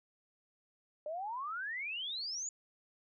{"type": "exponential sweep", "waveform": "sine", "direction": "up", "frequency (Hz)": [587.3, 7040], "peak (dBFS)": -37, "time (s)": [1.06, 2.49], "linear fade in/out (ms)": 2, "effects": []}